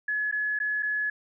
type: tone with dropouts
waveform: sine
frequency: 1700 Hz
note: G#6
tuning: 40 cents sharp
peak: -25 dBFS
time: 0.08-1.1 s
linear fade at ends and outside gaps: 5 ms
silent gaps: 0.314-0.324 / 0.59-0.6 / 0.825-0.829 s
effects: none